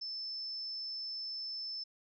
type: tone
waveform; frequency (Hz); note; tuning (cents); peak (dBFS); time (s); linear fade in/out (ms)
sine; 5274; E8; 0; -38; 0.01-1.84; 10
effects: none